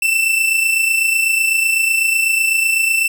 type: tone pair together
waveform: 45% pulse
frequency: 2643 / 2671 Hz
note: E7 / E7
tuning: +4 / +22 cents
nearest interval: unison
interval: 18 cents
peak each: -21 / -14 dBFS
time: 0.02-3.08 s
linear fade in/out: 5 ms
effects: none